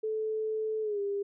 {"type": "tone with pitch glide", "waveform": "sine", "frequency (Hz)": [435.8, 401.9], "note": ["A4", "G4"], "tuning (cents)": [-17, 43], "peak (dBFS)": -29, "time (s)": [0.03, 1.23], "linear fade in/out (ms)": 10, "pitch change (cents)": -140, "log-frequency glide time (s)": [0.82, 1], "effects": []}